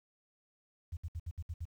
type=tone bursts; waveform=sine; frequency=82.8 Hz; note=E2; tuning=8 cents sharp; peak=-36 dBFS; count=7; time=0.92-1.654 s; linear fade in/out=10 ms; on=50 ms; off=64 ms; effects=11-bit